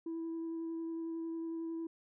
sine tone with vibrato, 329.1 Hz, E4, 3 cents flat, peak -35 dBFS, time 0.06-1.87 s, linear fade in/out 5 ms, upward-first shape sine, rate 11 Hz, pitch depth 10 cents each way, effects tanh soft clip ceiling -35 dBFS

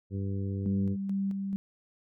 harmonic tone, 98 Hz, G2, in tune, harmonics 1 / 2 / 3 / 4 / 5, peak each -31 / -36 / -42 / -43 / -48 dBFS, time 0.1-0.97 s, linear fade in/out 50 ms
sine tone with tremolo, 196 Hz, G3, in tune, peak -27 dBFS, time 0.66-1.56 s, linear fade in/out 0 ms, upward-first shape square, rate 2.3 Hz, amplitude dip 35%
effects none

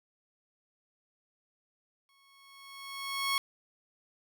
15% pulse tone with exponential growth, 1100 Hz, C#6, 14 cents flat, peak -20 dBFS, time 2.09-3.38 s, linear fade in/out 1 ms, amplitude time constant 280 ms, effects none

